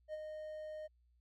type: tone with ADSR envelope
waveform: triangle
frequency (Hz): 617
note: D#5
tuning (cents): -15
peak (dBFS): -36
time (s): 0.08-0.88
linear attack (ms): 56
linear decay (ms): 28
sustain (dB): -5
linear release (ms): 23
effects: added 60 Hz sine -68 dBFS peak until 1.2 s + MP3 64 kbps